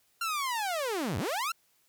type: linear two-way sweep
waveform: sawtooth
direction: down then up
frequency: 1396.9 to 77.78 to 1396.9 Hz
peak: -26 dBFS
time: 0.21-1.52 s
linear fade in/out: 5 ms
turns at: 1.18 s
effects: white hiss -69 dBFS RMS until 1.88 s